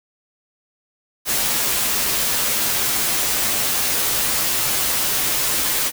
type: noise with comb filter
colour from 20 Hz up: white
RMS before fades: -20 dBFS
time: 1.25-5.92 s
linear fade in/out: 50 ms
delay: 11 ms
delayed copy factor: -0.6
effects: none